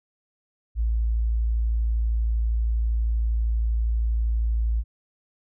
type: tone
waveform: sine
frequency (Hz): 56.3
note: A1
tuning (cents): +40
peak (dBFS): -20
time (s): 0.75-4.84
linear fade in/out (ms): 50
effects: none